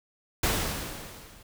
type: noise with level ramp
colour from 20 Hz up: pink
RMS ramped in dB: -24 to -53 dBFS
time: 0.43-1.43 s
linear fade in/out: 5 ms
effects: none